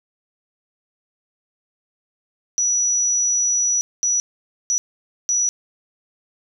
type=tone bursts at uneven times; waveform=sine; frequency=5880 Hz; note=F#8; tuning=12 cents flat; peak=-16 dBFS; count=4; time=2.58-3.81 / 4.03-4.2 / 4.7-4.78 / 5.29-5.49 s; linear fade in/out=0 ms; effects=none